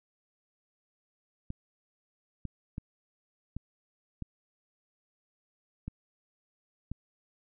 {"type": "clicks", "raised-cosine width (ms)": 5, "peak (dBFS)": -24, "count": 7, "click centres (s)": [1.504, 2.453, 2.781, 3.566, 4.223, 5.88, 6.916], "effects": []}